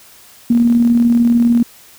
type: tone with tremolo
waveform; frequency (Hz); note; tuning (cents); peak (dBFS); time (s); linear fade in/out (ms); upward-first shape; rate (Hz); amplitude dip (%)
sine; 236.5; A#3; +25; -7; 0.5-1.63; 5; square; 20; 30
effects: white hiss -43 dBFS RMS until 1.98 s